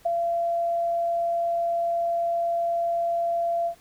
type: tone with ADSR envelope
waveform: sine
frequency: 682 Hz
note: F5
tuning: 41 cents flat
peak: -18 dBFS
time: 0.05-3.75 s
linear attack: 12 ms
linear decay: 9 ms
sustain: -4 dB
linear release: 86 ms
effects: pink hiss -56 dBFS RMS until 3.8 s